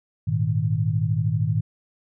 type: chord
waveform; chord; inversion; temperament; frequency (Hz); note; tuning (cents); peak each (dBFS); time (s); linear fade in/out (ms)
sine; Ab suspended second; none; just; 103.83 / 116.8 / 155.74; Ab2 / Bb2 / Eb3; 0 / +4 / +2; -24; 0.27-1.61; 10
effects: none